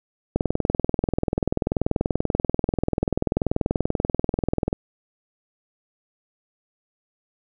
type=click train; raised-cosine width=2 ms; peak=-7 dBFS; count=91; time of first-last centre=0.36-4.729 s; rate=20.6 Hz; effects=none

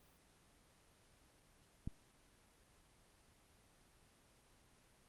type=click; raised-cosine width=5 ms; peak=-29 dBFS; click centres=1.875 s; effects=pink hiss -69 dBFS RMS until 5.08 s + Opus 24 kbps

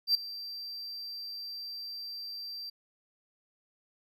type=tone with ADSR envelope; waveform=triangle; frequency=4699 Hz; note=D8; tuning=in tune; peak=-19 dBFS; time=0.07-2.7 s; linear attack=77 ms; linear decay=7 ms; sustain=-18 dB; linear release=8 ms; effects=none

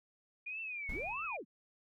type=tone with vibrato; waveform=sine; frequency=2417 Hz; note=D7; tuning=49 cents sharp; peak=-39 dBFS; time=0.46-1.37 s; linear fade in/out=10 ms; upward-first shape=triangle; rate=1.7 Hz; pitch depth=190 cents each way
type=noise with exponential decay; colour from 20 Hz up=brown; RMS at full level=-41 dBFS; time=0.89-1.45 s; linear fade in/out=5 ms; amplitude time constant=120 ms
type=linear two-way sweep; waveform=sine; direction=up then down; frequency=147.9 to 1393 to 147.9 Hz; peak=-40 dBFS; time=0.91-1.45 s; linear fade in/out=50 ms; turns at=1.25 s
effects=none

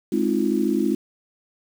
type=chord; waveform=sine; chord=F minor seventh; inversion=first; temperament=just; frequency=209.5 / 261.9 / 314.3 / 349.2 Hz; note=Ab3 / C4 / Eb4 / F4; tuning=+15 / +2 / +18 / 0 cents; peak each=-24 dBFS; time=0.12-0.95 s; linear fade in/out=5 ms; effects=7-bit

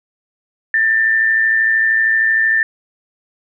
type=tone with amplitude modulation; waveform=sine; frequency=1785 Hz; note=A6; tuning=24 cents sharp; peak=-9 dBFS; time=0.74-2.63 s; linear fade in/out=2 ms; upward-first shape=sine; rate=113 Hz; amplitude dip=45%; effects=none

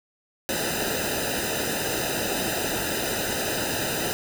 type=noise with comb filter; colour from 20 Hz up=pink; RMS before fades=-27 dBFS; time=0.49-4.13 s; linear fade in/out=0 ms; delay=0.9 ms; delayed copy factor=-0.9; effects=none

